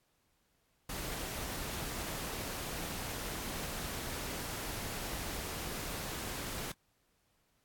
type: noise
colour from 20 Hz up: pink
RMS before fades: -40 dBFS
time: 0.89-6.72 s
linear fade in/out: 5 ms
effects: pink hiss -75 dBFS RMS until 7.64 s + AAC 64 kbps